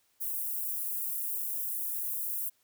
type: high-pass noise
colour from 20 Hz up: white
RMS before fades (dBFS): -34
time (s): 0.2-2.5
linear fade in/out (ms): 20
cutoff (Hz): 11000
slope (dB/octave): 24
effects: white hiss -71 dBFS RMS until 2.63 s